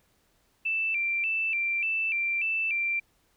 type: tone with vibrato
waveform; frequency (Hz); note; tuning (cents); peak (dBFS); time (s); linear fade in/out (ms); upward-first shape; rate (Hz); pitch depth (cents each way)
sine; 2500; D#7; +8; -25; 0.65-3; 10; square; 1.7; 100
effects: pink hiss -68 dBFS RMS until 3.36 s